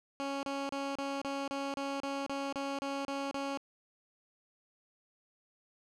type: tone bursts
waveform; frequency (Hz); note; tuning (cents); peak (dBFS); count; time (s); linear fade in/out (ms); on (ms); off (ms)
15% pulse; 276.8; C#4; -2; -28; 13; 0.2-3.574; 0; 230; 32
effects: low-pass 6000 Hz 12 dB/octave